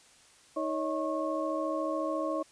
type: tone cluster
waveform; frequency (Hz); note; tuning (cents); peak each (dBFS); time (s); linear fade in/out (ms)
sine; 314.8 / 559 / 633 / 1090; D#4 / C#5 / D#5 / C#6; +20 / +14 / +30 / -29; -34 / -34 / -35 / -36; 0.56-2.43; 10
effects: white hiss -59 dBFS RMS until 2.51 s + resampled to 22050 Hz